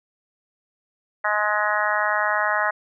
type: harmonic tone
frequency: 210.1 Hz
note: G#3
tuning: 20 cents sharp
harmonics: 3 / 4 / 5 / 6 / 7 / 8 / 9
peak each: -27 / -27 / -27 / -27 / -27 / -27 / -27 dBFS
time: 1.24-2.71 s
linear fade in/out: 10 ms
effects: none